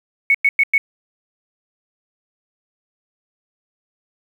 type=tone bursts; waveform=sine; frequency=2216 Hz; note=C#7; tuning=1 cent flat; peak=-10 dBFS; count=4; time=0.3-0.78 s; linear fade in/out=2 ms; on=45 ms; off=100 ms; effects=7-bit